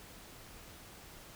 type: silence
effects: pink hiss -53 dBFS RMS until 1.35 s